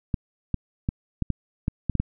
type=clicks; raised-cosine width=5 ms; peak=-11 dBFS; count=9; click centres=0.142 / 0.543 / 0.889 / 1.223 / 1.303 / 1.681 / 1.897 / 1.953 / 2 s; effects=none